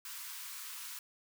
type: high-pass noise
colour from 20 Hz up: white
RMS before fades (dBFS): -45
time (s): 0.05-0.99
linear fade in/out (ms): 2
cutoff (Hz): 920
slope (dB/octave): 96
effects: none